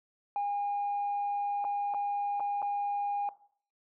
sine tone with dropouts, 813 Hz, G#5, 37 cents flat, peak -27 dBFS, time 0.36-3.29 s, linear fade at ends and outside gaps 1 ms, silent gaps 1.643-1.649 / 1.939-1.945 / 2.398-2.404 / 2.619-2.626 s, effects noise-tail reverb RT60 0.5 s tail -17 dB re dry + tanh soft clip ceiling -26 dBFS

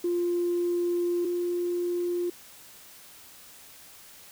sine tone pair in turn, 349.2 / 351 Hz, F4 / F4, 0 / +9 cents, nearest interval unison, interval 9 cents, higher second, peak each -23 / -25 dBFS, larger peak first, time 0.04-1.25 / 1.25-2.3 s, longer first, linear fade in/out 5 ms, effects tanh soft clip ceiling -19 dBFS + white hiss -50 dBFS RMS until 4.31 s

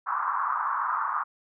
white band-pass noise, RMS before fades -28 dBFS, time 0.06-1.24 s, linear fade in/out 20 ms, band 950 to 1300 Hz, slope 48 dB/octave, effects none

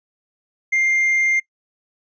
triangle tone with tanh clipping, 2106 Hz, C7, 11 cents sharp, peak -16 dBFS, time 0.72-1.4 s, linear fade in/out 10 ms, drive 7 dB, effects noise-tail reverb RT60 0.1 s tail -22 dB re dry + resampled to 16000 Hz

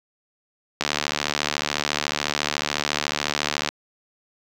click train, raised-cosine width 0.2 ms, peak -4 dBFS, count 214, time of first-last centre 0.81-3.688 s, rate 74 Hz, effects high-pass 100 Hz 12 dB/octave + 7-bit

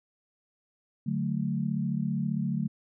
sine chord, D major, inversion none, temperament equal, 146.83 / 185 / 220 Hz, D3 / F#3 / A3, 0 / 0 / 0 cents, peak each -31 dBFS, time 1.06-2.68 s, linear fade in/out 10 ms, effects none

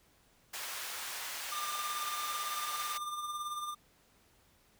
pink high-pass noise, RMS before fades -41 dBFS, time 0.53-2.98 s, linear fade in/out 10 ms, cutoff 1100 Hz, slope 12 dB/octave
square tone with tremolo, 1198 Hz, D6, 34 cents sharp, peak -35 dBFS, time 1.51-3.75 s, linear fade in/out 20 ms, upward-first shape triangle, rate 18 Hz, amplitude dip 55%
effects pink hiss -67 dBFS RMS until 4.79 s

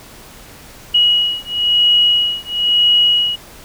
sine beating tone pair, 2906 / 2907 Hz, F#7 / F#7, -32 / -31 cents, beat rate 1 Hz, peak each -14 dBFS, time 0.94-3.36 s, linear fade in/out 10 ms, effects pink hiss -39 dBFS RMS until 3.64 s

